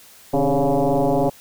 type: tone with frequency modulation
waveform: sine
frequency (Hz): 150.5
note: D3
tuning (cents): +43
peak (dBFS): -15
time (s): 0.33-1.3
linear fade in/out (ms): 10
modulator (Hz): 139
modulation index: 4.7
effects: white hiss -47 dBFS RMS until 1.4 s